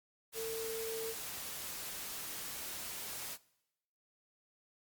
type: tone in noise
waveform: sine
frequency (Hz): 450.4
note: A4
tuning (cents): +40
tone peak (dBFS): -38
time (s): 0.34-1.15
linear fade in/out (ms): 50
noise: white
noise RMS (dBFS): -43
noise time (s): 0.32-3.38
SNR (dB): +2
effects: noise-tail reverb RT60 0.9 s tail -22 dB re dry + Opus 48 kbps